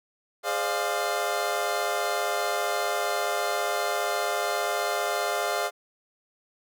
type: chord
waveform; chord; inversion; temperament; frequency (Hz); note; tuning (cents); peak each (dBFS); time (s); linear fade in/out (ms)
25% pulse; D half-diminished seventh; second; equal with one note detuned; 415.3 / 523.3 / 598.3 / 698.5; Ab4 / C5 / D5 / F5; 0 / 0 / +32 / 0; -29 / -30 / -27 / -25; 0.43-5.71; 50
effects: none